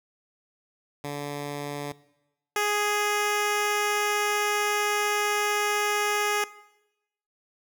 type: tone pair in turn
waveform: 10% pulse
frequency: 144.5 / 415.6 Hz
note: D3 / G#4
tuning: -28 / +1 cents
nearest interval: octave + tritone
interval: 1829 cents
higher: second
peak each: -23 / -15 dBFS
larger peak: second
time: 1.04-1.92 / 2.56-6.44 s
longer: second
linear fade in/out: 2 ms
effects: noise-tail reverb RT60 0.9 s tail -19 dB re dry